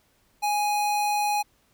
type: tone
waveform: square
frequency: 830.6 Hz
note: G#5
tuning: in tune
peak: -23 dBFS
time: 0.42-1.43 s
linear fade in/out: 20 ms
effects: pink hiss -65 dBFS RMS until 1.73 s